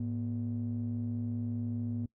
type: ring-modulated tone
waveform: triangle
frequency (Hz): 66.7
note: C2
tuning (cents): +34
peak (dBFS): -26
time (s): 0-2.06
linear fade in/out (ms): 5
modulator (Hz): 173
effects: noise-tail reverb RT60 0.1 s tail -21 dB re dry + tanh soft clip ceiling -25 dBFS